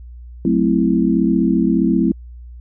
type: chord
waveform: sine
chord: F# half-diminished seventh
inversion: none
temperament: equal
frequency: 185 / 220 / 261.6 / 329.6 Hz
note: F#3 / A3 / C4 / E4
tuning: 0 / 0 / 0 / 0 cents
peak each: -18 dBFS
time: 0.45-2.12 s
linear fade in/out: 2 ms
effects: added 60 Hz sine -33 dBFS peak until 2.6 s